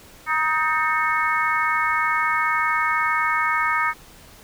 harmonic tone with a mistuned harmonic, 314 Hz, D#4, 16 cents sharp, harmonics 3 / 4 / 5 / 6 / 7, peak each -26 / -22 / -28 / -26 / -25 dBFS, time 0.26-3.94 s, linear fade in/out 50 ms, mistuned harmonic 6, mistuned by -63 cents, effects pink hiss -47 dBFS RMS until 4.43 s

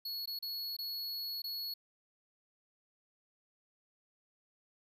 square tone with dropouts, 4360 Hz, C#8, 29 cents flat, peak -38 dBFS, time 0.05-1.74 s, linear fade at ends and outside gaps 5 ms, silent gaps 0.258-0.274 / 0.39-0.425 / 0.767-0.787 / 1.42-1.44 s, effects none

